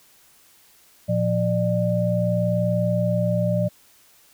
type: tone cluster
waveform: sine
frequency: 115.7 / 176.2 / 597 Hz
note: A#2 / F3 / D5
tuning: -13 / +16 / +28 cents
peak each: -23 dBFS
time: 1.08-3.69 s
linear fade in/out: 20 ms
effects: white hiss -55 dBFS RMS until 4.33 s